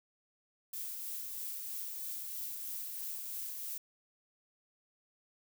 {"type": "noise with tremolo", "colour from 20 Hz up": "violet", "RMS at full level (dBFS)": -40, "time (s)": [0.73, 3.78], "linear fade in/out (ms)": 5, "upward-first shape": "triangle", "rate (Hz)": 3.1, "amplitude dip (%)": 30, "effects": []}